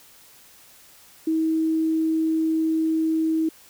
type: tone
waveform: sine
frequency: 320 Hz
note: D#4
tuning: 49 cents sharp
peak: -19 dBFS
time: 1.27-3.49 s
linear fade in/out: 5 ms
effects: white hiss -51 dBFS RMS until 3.69 s